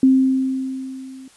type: tone with level ramp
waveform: sine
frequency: 263.2 Hz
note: C4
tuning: 10 cents sharp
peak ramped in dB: -8 to -36 dBFS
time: 0.03-1.28 s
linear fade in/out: 2 ms
effects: white hiss -51 dBFS RMS until 1.36 s + resampled to 24000 Hz